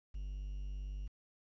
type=tone with quantisation; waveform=triangle; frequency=49 Hz; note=G1; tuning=in tune; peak=-37 dBFS; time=0.14-1.08 s; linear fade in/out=10 ms; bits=11; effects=resampled to 16000 Hz